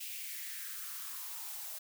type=noise with high-pass filter sweep; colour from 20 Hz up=blue; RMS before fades=-43 dBFS; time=0-1.79 s; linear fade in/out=10 ms; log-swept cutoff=2700 to 630 Hz; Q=3.5; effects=none